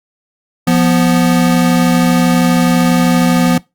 square tone pair together, 174.35 / 246.9 Hz, F3 / B3, -3 / 0 cents, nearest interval tritone, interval 603 cents, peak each -12 / -12 dBFS, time 0.67-3.58 s, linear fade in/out 5 ms, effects noise-tail reverb RT60 0.2 s tail -21 dB re dry + Opus 48 kbps

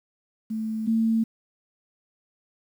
sine tone pair in turn, 220 / 224.8 Hz, A3 / A3, 0 / +37 cents, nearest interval unison, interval 37 cents, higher second, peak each -26 / -19 dBFS, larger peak second, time 0.5-0.87 / 0.87-1.24 s, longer neither, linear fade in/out 10 ms, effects 9-bit

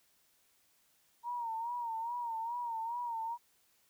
sine tone with vibrato, 932.3 Hz, A#5, in tune, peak -35 dBFS, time 1.23-3.38 s, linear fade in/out 50 ms, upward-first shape sine, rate 2.4 Hz, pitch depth 75 cents each way, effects white hiss -71 dBFS RMS until 3.89 s

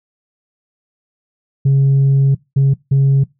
sine tone bursts at uneven times, 137 Hz, C#3, 20 cents flat, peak -6 dBFS, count 3, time 1.65-2.35 / 2.56-2.74 / 2.91-3.24 s, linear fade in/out 10 ms, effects noise-tail reverb RT60 0.2 s tail -21 dB re dry + tanh soft clip ceiling -7 dBFS

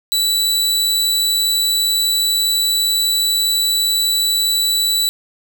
sawtooth tone, 3951 Hz, B7, in tune, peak -11 dBFS, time 0.12-5.09 s, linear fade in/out 0 ms, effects none

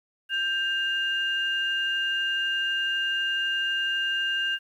sine tone pair together, 1578 / 2815 Hz, G6 / F7, +11 / +13 cents, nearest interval minor seventh, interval 1002 cents, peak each -26 dBFS, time 0.29-4.59 s, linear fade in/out 50 ms, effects tanh soft clip ceiling -17 dBFS + 10-bit

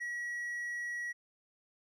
triangle tone, 1920 Hz, B6, 49 cents flat, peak -34 dBFS, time 0-1.13 s, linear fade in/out 20 ms, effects resampled to 32000 Hz

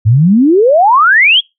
sine exponential sweep, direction up, 101.1 to 3401 Hz, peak -4 dBFS, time 0.05-1.41 s, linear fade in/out 20 ms, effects noise-tail reverb RT60 0.2 s tail -24 dB re dry

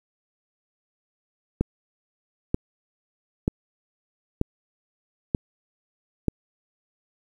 click train, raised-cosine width 3 ms, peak -8 dBFS, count 6, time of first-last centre 1.61-6.283 s, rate 1.07 Hz, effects 8-bit

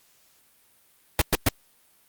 pink noise bursts, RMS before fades -19 dBFS, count 3, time 1.19-1.488 s, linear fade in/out 2 ms, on 26 ms, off 110 ms, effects white hiss -61 dBFS RMS until 2.08 s + Opus 48 kbps

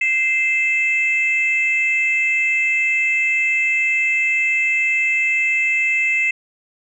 sine tone pair together, 2085 / 2627 Hz, C7 / E7, -7 / -7 cents, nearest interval major third, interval 400 cents, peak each -17 dBFS, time 0.01-6.31 s, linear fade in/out 5 ms, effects tanh soft clip ceiling -9 dBFS

